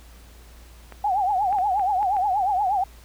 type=clicks; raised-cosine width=0.5 ms; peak=-24 dBFS; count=6; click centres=0.923 / 1.527 / 1.586 / 1.796 / 2.029 / 2.167 s
type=tone with vibrato; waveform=sine; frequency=783 Hz; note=G5; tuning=2 cents flat; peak=-19 dBFS; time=1.04-2.84 s; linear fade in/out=5 ms; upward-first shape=triangle; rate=8.4 Hz; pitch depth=170 cents each way
effects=added 58 Hz sine -45 dBFS peak until 3.04 s + pink hiss -52 dBFS RMS until 3.04 s